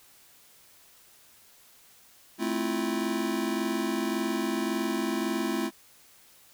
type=chord; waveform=square; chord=F major seventh; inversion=first; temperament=just; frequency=218.3 / 261.9 / 327.4 / 349.2 Hz; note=A3 / C4 / E4 / F4; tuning=-13 / +2 / -12 / 0 cents; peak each=-33 / -34 / -33 / -34 dBFS; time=2.38-5.71 s; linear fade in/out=50 ms; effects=white hiss -57 dBFS RMS until 6.53 s